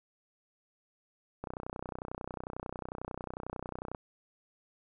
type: click train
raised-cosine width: 1 ms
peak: -24 dBFS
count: 79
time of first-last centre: 1.44-3.948 s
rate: 31.1 Hz
effects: none